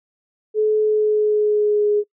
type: tone with pitch glide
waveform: sine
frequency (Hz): 429.2 to 416.3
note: A4 to G#4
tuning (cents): -43 to +4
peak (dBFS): -14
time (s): 0.54-2.04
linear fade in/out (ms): 50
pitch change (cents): -53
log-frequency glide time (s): 0.79-1.9
effects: noise-tail reverb RT60 0.1 s tail -25 dB re dry